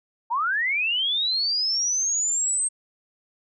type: linear sweep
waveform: sine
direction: up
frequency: 880 to 8400 Hz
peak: -21 dBFS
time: 0.3-2.69 s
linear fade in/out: 20 ms
effects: none